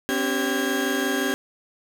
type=tone cluster; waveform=35% pulse; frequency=258.7 / 284.3 / 389.7 / 1627 Hz; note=C4 / C#4 / G4 / G#6; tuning=-19 / +44 / -10 / -36 cents; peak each=-26 dBFS; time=0.09-1.34 s; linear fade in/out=0 ms; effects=none